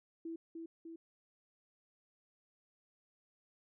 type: tone with echo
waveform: sine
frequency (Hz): 329.6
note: E4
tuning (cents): 0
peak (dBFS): -40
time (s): 0.25-0.36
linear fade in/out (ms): 5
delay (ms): 300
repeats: 2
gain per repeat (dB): -3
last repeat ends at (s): 0.96
effects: none